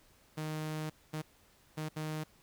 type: tone bursts at uneven times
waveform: sawtooth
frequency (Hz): 155.1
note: D#3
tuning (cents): -5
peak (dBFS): -32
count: 4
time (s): 0.37-0.9 / 1.13-1.22 / 1.77-1.89 / 1.96-2.24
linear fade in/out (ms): 10
effects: pink hiss -65 dBFS RMS until 2.42 s